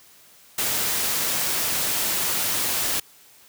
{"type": "noise", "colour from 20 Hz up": "white", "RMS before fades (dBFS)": -24, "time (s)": [0.58, 3], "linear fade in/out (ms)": 5, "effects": ["white hiss -52 dBFS RMS until 3.48 s", "high-pass 60 Hz 12 dB/octave"]}